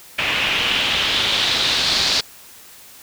white noise with low-pass filter sweep, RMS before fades -19 dBFS, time 0.18-2.21 s, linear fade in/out 10 ms, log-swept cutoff 2600 to 4500 Hz, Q 3.4, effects white hiss -43 dBFS RMS until 3.02 s

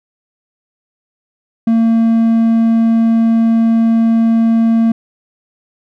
triangle tone, 227.5 Hz, A#3, 42 cents flat, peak -6 dBFS, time 1.67-4.92 s, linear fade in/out 5 ms, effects none

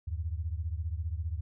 sine beating tone pair, 77 / 92 Hz, D#2 / F#2, -17 / -9 cents, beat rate 15 Hz, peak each -33 / -36 dBFS, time 0.07-1.41 s, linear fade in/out 10 ms, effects none

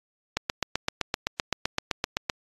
click train, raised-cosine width 0.2 ms, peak -7 dBFS, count 16, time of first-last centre 0.37-2.298 s, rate 7.78 Hz, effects AAC 32 kbps

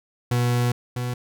40% pulse tone pair in turn, 121.7 / 123.26 Hz, B2 / B2, -25 / -3 cents, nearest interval unison, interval 22 cents, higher second, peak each -18 / -24 dBFS, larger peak first, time 0.31-0.72 / 0.96-1.14 s, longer first, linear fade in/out 5 ms, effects none

